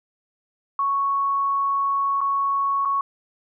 sine tone with dropouts, 1108.7 Hz, C#6, in tune, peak -19 dBFS, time 0.79-3.01 s, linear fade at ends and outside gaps 2 ms, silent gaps 2.207-2.213 / 2.851-2.855 s, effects none

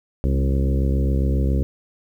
harmonic tone with a mistuned harmonic, 67.3 Hz, C2, 49 cents sharp, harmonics 1 / 2 / 3 / 4 / 5 / 6 / 7 / 8, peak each -18 / -24 / -28 / -30 / -32 / -34 / -35 / -36 dBFS, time 0.24-1.63 s, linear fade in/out 0 ms, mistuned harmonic 3, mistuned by +27 cents, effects 9-bit

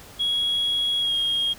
sine tone with pitch glide, 3322 to 3254 Hz, G#7 to G#7, 0 to -36 cents, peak -19 dBFS, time 0.19-1.54 s, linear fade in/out 20 ms, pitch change -36 cents, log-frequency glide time 1-1.14 s, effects tanh soft clip ceiling -18 dBFS + pink hiss -45 dBFS RMS until 1.58 s

